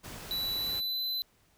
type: noise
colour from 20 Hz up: pink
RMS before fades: -44 dBFS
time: 0.03-0.81 s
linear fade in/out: 20 ms
type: tone with pitch glide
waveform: square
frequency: 3951 to 4027 Hz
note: B7 to B7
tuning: 0 to +33 cents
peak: -31 dBFS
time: 0.31-1.22 s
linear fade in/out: 0 ms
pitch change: +33 cents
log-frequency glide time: 0.53-1.03 s
effects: pink hiss -67 dBFS RMS until 1.57 s